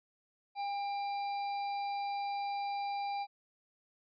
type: harmonic tone with a mistuned harmonic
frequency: 791 Hz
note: G5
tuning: 15 cents sharp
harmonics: 1 / 3 / 5 / 6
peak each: -34 / -47 / -53 / -52 dBFS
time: 0.55-3.27 s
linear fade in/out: 50 ms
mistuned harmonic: 1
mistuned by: +31 cents
effects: none